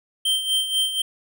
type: tone with tremolo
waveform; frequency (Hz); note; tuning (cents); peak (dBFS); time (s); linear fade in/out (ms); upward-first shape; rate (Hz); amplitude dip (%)
square; 3136; G7; 0; -18; 0.25-1.02; 5; sine; 4.1; 65
effects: none